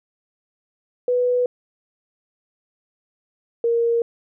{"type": "tone pair in turn", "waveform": "sine", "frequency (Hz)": [493.9, 466.6], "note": ["B4", "A#4"], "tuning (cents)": [0, 2], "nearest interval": "minor second", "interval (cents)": 98, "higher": "first", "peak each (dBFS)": -16, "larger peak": "neither", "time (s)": [[1.08, 1.46], [3.64, 4.02]], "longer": "neither", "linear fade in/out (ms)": 2, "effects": []}